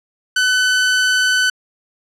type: tone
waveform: sawtooth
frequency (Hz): 1506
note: F#6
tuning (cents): +30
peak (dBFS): -9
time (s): 0.36-1.5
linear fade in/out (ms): 5
effects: low-pass 8000 Hz 12 dB/octave